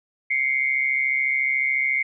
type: tone pair together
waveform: sine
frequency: 2097 / 2231 Hz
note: C7 / C#7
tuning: +3 / +11 cents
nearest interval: minor second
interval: 108 cents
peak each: -21 / -24 dBFS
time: 0.3-2.03 s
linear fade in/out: 10 ms
effects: none